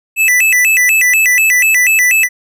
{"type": "tone with vibrato", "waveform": "square", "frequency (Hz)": 2276, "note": "C#7", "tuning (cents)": 45, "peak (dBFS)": -8, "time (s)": [0.16, 2.29], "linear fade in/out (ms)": 50, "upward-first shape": "square", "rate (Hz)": 4.1, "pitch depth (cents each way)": 240, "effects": []}